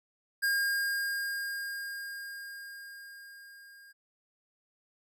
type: tone with level ramp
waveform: square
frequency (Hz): 1616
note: G#6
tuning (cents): -48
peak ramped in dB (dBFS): -26 to -53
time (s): 0.42-3.93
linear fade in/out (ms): 20
effects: none